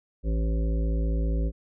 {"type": "harmonic tone", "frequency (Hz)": 55, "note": "A1", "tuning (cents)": 0, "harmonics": [1, 3, 5, 7, 9, 10], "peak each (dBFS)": [-23, -33, -37, -40, -42, -43], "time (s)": [0.23, 1.52], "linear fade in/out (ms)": 50, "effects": []}